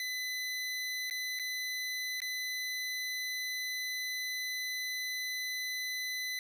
25% pulse tone with dropouts, 2010 Hz, B6, 30 cents sharp, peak -31 dBFS, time 0-6.39 s, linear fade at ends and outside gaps 1 ms, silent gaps 1.099-1.109 / 1.39-1.396 / 2.203-2.218 s, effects none

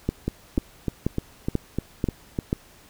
two click trains, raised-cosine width 3 ms, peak -9 / -11 dBFS, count 6 / 8, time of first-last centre 0.09-2.529 / 0.28-2.388 s, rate 2.05 / 3.32 Hz, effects pink hiss -52 dBFS RMS until 2.89 s

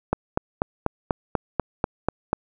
click train, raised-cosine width 1 ms, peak -6 dBFS, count 10, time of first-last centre 0.13-2.33 s, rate 4.09 Hz, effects none

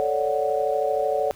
sine chord, D major seventh, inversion second, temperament equal, 440 / 554.4 / 587.3 / 740 Hz, A4 / C#5 / D5 / F#5, 0 / 0 / 0 / 0 cents, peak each -26 dBFS, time 0-1.31 s, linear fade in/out 0 ms, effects pink hiss -50 dBFS RMS until 1.35 s

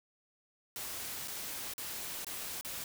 white noise with dropouts, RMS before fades -41 dBFS, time 0.76-2.84 s, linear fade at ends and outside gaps 1 ms, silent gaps 1.276-1.281 / 1.737-1.78 / 2.246-2.267 / 2.611-2.648 s, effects none

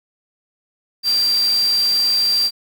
sine tone in noise, 4713 Hz, D8, 5 cents sharp, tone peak -14 dBFS, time 1.03-2.51 s, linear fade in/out 50 ms, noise white, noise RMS -30 dBFS, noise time 1.03-2.51 s, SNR +13 dB, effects none

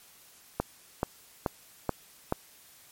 click train, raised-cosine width 1 ms, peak -12 dBFS, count 5, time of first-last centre 0.6-2.324 s, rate 2.32 Hz, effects white hiss -56 dBFS RMS until 2.91 s + MP3 64 kbps

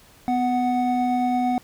triangle tone pair together, 249.6 / 740 Hz, B3 / F#5, +19 / 0 cents, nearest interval octave + perfect fifth, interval 1881 cents, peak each -20 dBFS, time 0.28-1.58 s, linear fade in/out 0 ms, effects pink hiss -52 dBFS RMS until 1.63 s

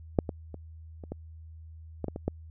clicks, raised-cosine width 2 ms, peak -8 / -19 / -27 / -29 / -21 / -18 / -19 / -22 / -14 dBFS, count 9, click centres 0.188 / 0.292 / 0.543 / 1.038 / 1.12 / 2.043 / 2.083 / 2.161 / 2.28 s, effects added 80 Hz sine -44 dBFS peak until 2.5 s

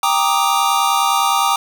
square chord, Eb major seventh, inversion first, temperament equal with one note detuned, 791.3 / 932.3 / 1174.7 / 1244.5 Hz, G5 / Bb5 / D6 / Eb6, +16 / 0 / 0 / 0 cents, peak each -20 dBFS, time 0.03-1.56 s, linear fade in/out 2 ms, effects 8-bit

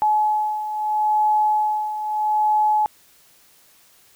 sine beating tone pair, 851 / 851.77 Hz, G#5 / G#5, +42 / +44 cents, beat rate 0.77 Hz, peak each -24 / -18 dBFS, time 0.02-2.86 s, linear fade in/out 0 ms, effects white hiss -54 dBFS RMS until 4.15 s

